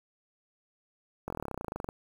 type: slowing click train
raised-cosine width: 1 ms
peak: -21 dBFS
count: 20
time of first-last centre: 1.28-1.889 s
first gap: 22 ms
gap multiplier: 1.04
effects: 8-bit